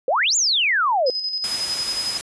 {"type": "exponential two-way sweep", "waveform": "sine", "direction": "up then down", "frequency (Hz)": [477.3, 7410, 477.3], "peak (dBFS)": -16, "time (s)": [0.08, 1.1], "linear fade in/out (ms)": 2, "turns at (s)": 0.36}
{"type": "tone with tremolo", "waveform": "sine", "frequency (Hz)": 5040, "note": "D#8", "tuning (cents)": 21, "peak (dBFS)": -21, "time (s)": [1.06, 2.18], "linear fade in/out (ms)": 10, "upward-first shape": "square", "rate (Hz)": 11, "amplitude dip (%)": 45}
{"type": "noise", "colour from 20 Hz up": "white", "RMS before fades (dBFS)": -29, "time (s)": [1.44, 2.21], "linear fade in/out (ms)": 0}
{"effects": ["resampled to 24000 Hz"]}